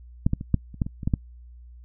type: clicks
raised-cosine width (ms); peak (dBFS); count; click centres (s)
5; -7 / -10 / -20 / -6 / -28 / -10 / -19 / -21 / -11 / -8; 10; 0.265 / 0.334 / 0.411 / 0.543 / 0.743 / 0.818 / 0.865 / 1.032 / 1.075 / 1.138
effects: noise-tail reverb RT60 0.1 s tail -25 dB re dry + added 60 Hz sine -43 dBFS peak until 1.84 s